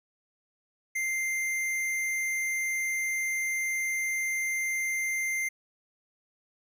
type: tone with hard clipping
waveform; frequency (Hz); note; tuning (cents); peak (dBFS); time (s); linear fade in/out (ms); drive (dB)
sine; 2093; C7; 0; -29; 0.95-5.49; 10; 14
effects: none